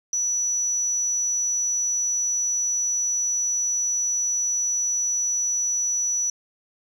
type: tone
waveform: sine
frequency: 5910 Hz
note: F#8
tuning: 3 cents flat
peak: -21 dBFS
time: 0.13-6.3 s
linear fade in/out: 2 ms
effects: 8-bit